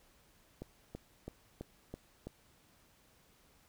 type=click train; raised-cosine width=2 ms; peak=-29 dBFS; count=6; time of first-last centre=0.62-2.27 s; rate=3.03 Hz; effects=pink hiss -67 dBFS RMS until 3.68 s